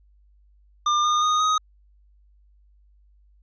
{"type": "tone with pitch steps", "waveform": "square", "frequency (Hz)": [1200, 1218.2, 1236.6, 1255.3], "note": ["D6", "D#6", "D#6", "D#6"], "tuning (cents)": [37, -37, -11, 15], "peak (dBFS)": -19, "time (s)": [0.86, 1.58], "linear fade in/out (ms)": 5, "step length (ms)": 180, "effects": ["added 50 Hz sine -54 dBFS peak until 3.42 s", "resampled to 16000 Hz"]}